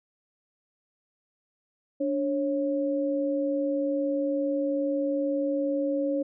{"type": "tone pair together", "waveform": "sine", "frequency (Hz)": [290.2, 547.8], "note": ["D4", "C#5"], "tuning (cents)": [-21, -21], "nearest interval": "major seventh", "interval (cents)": 1100, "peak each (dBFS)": -27, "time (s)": [2, 6.23], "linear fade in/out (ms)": 10, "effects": []}